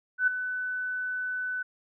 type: tone with ADSR envelope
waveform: sine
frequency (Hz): 1500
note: F#6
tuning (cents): +23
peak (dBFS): -18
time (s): 0.18-1.63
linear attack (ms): 94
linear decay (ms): 7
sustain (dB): -11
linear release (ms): 10
effects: none